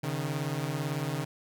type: beating tone pair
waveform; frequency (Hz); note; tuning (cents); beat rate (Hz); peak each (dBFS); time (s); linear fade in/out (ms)
sawtooth; 136.6 / 154.6; C#3 / D#3; -25 / -11; 18; -29; 0.03-1.25; 10
effects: none